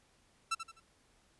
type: tone with echo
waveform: sawtooth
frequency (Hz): 1335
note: E6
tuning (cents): +22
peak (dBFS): -27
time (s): 0.51-0.55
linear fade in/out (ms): 10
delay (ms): 84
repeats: 3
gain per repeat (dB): -9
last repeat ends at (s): 0.802
effects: pink hiss -69 dBFS RMS until 1.39 s + resampled to 24000 Hz